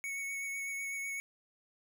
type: tone with vibrato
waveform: square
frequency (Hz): 2218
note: C#7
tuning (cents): 0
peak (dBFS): -37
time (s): 0.04-1.2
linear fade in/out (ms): 0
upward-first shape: triangle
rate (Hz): 8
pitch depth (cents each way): 18
effects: none